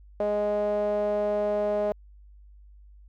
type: tone with band-pass filter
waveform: sawtooth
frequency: 207.7 Hz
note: G#3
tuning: in tune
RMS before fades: -26 dBFS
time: 0.2-1.92 s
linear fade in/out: 0 ms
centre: 570 Hz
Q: 7.8
effects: added 50 Hz sine -48 dBFS peak until 3.08 s